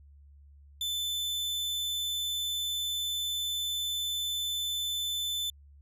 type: tone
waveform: 40% pulse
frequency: 3520 Hz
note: A7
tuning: in tune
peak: -29 dBFS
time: 0.81-5.5 s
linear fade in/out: 2 ms
effects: added 71 Hz sine -52 dBFS peak until 5.81 s